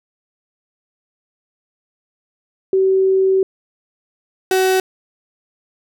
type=tone pair in turn; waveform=sine / 35% pulse; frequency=381.8 / 376.3 Hz; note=G4 / F#4; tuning=-46 / +29 cents; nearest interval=unison; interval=25 cents; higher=first; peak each=-11 / -11 dBFS; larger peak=neither; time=2.73-3.43 / 4.51-4.8 s; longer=first; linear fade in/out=2 ms; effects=none